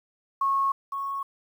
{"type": "tone pair in turn", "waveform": "sine", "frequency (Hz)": [1095, 1102.6], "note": ["C#6", "C#6"], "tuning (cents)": [-22, -10], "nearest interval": "unison", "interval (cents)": 12, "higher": "second", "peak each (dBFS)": [-21, -28], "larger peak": "first", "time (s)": [[0.41, 0.72], [0.92, 1.23]], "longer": "neither", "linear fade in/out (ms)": 5, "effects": ["9-bit"]}